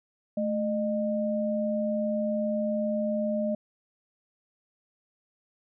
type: tone pair together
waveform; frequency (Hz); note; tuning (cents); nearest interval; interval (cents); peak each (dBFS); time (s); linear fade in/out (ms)
sine; 217.5 / 610; A3 / D#5; -20 / -34; octave + tritone; 1786; -28; 0.37-3.55; 5
effects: none